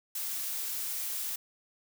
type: noise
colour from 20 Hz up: blue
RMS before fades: -35 dBFS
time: 0.15-1.36 s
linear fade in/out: 5 ms
effects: none